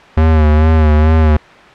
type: tone with vibrato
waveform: square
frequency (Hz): 77.78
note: D#2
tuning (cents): 0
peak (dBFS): -7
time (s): 0.17-1.37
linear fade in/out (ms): 5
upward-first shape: sine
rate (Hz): 2.3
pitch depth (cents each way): 49
effects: white hiss -37 dBFS RMS until 1.74 s + low-pass 2000 Hz 12 dB/octave